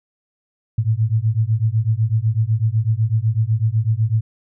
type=beating tone pair; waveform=sine; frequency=106.9 / 114.9 Hz; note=A2 / A#2; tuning=-49 / -25 cents; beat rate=8 Hz; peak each=-18 dBFS; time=0.78-4.21 s; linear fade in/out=5 ms; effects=none